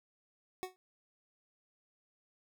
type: tone with exponential decay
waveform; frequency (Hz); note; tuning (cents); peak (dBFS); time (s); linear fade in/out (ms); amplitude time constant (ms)
25% pulse; 370.2; F#4; +1; -30; 0.63-0.76; 0; 27
effects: none